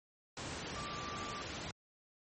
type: tone in noise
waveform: sine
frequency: 1174.7 Hz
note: D6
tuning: in tune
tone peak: -44 dBFS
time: 0.76-1.42 s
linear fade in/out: 2 ms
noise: pink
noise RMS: -42 dBFS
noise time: 0.37-1.71 s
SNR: -5 dB
effects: high-pass 80 Hz 12 dB/octave + MP3 32 kbps